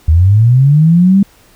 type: linear sweep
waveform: sine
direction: up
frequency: 75 to 201.2 Hz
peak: -4 dBFS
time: 0.08-1.23 s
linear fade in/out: 5 ms
effects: pink hiss -46 dBFS RMS until 1.55 s